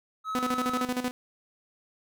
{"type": "tone", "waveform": "triangle", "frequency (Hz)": 1285, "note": "E6", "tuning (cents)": -45, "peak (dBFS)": -28, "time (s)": [0.24, 0.87], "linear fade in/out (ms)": 50}
{"type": "tone with tremolo", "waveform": "sawtooth", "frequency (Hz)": 249.8, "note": "B3", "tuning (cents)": 20, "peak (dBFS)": -22, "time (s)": [0.35, 1.11], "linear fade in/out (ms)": 0, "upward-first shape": "square", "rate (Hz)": 13, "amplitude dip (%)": 70}
{"effects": []}